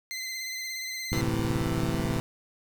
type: tone with vibrato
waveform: 20% pulse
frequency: 2059 Hz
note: C7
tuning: 28 cents flat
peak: -28 dBFS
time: 0.11-1.21 s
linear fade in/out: 0 ms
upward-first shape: sine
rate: 17 Hz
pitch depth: 30 cents each way
type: click train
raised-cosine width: 5 ms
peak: -19 dBFS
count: 20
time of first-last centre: 1.12-2.164 s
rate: 18.2 Hz
type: chord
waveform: 20% pulse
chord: A minor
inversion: none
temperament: equal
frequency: 110 / 130.81 / 164.81 Hz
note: A2 / C3 / E3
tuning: 0 / 0 / 0 cents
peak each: -27 dBFS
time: 1.13-2.2 s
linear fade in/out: 0 ms
effects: none